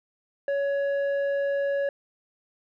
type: tone with low-pass filter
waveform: square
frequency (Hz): 560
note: C#5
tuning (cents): +18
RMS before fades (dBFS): -26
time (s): 0.48-1.89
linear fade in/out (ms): 2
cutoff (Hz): 1200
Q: 3.4
effects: none